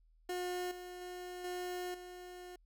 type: tone with level steps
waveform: 30% pulse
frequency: 359.8 Hz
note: F#4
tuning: 48 cents flat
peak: -34 / -43 / -41 / -36 / -45 dBFS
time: 0.29-2.56 s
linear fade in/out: 5 ms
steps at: 0.71 / 1.01 / 1.44 / 1.94 s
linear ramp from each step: 5 ms
effects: added 40 Hz sine -64 dBFS peak until 2.65 s